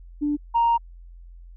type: tone pair in turn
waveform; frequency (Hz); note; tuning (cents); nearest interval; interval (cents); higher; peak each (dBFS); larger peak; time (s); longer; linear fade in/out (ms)
sine; 293.7 / 932.4; D4 / A#5; 0 / 0; octave + minor sixth; 2000; second; -20 / -15; second; 0.21-0.37 / 0.54-0.78; second; 20
effects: tanh soft clip ceiling -13 dBFS + added 43 Hz sine -41 dBFS peak until 1.56 s